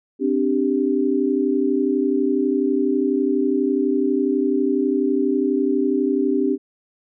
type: chord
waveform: sine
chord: C suspended second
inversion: none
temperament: equal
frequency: 261.6 / 293.7 / 392 Hz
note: C4 / D4 / G4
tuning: 0 / 0 / 0 cents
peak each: -21 dBFS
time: 0.19-6.58 s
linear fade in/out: 50 ms
effects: none